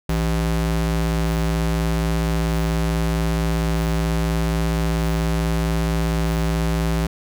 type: ring-modulated tone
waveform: square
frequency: 112.6 Hz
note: A2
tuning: 40 cents sharp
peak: -16 dBFS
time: 0.09-7.07 s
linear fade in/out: 5 ms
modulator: 52.2 Hz
effects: none